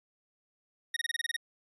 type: tone bursts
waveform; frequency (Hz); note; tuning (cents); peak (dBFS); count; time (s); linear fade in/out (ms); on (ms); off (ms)
25% pulse; 1864.7; A#6; 0; -26; 9; 0.94-1.365; 5; 25; 25
effects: resampled to 24000 Hz